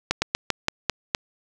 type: slowing click train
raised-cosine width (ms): 0.2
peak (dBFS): -3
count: 7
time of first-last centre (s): 0.11-1.149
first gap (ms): 110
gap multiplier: 1.18
effects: none